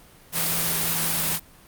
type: tone in noise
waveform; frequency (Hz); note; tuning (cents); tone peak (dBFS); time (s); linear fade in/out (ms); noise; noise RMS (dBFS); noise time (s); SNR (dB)
sine; 165.5; E3; +7; -34; 0.32-1.4; 50; white; -24; 0.32-1.4; -13
effects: pink hiss -51 dBFS RMS until 1.67 s + Opus 32 kbps